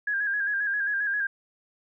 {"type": "tone with vibrato", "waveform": "sine", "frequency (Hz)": 1636, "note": "G#6", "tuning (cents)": -26, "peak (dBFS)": -24, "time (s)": [0.07, 1.27], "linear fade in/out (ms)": 5, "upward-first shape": "square", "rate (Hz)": 7.5, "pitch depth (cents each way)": 43, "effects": []}